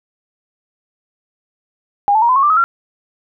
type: tone with pitch steps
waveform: sine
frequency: 811 / 874.2 / 942.4 / 1015.9 / 1095.1 / 1180.5 / 1272.6 / 1371.8 Hz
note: G#5 / A5 / A#5 / B5 / C#6 / D6 / D#6 / F6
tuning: -41 / -11 / +19 / +49 / -21 / +9 / +39 / -31 cents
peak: -9 dBFS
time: 2.08-2.64 s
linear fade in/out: 0 ms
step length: 70 ms
effects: none